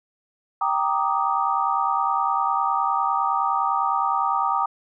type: chord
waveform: sine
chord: Eb major seventh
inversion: first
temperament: equal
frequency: 784 / 932.3 / 1174.7 / 1244.5 Hz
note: G5 / Bb5 / D6 / Eb6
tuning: 0 / 0 / 0 / 0 cents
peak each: -25 dBFS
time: 0.61-4.66 s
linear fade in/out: 5 ms
effects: none